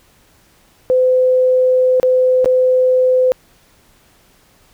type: tone with dropouts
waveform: sine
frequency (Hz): 510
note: C5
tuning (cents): -44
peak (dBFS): -9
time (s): 0.9-3.32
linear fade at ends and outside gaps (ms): 0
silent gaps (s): 1.999-2.03 / 2.445-2.458
effects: pink hiss -52 dBFS RMS until 4.73 s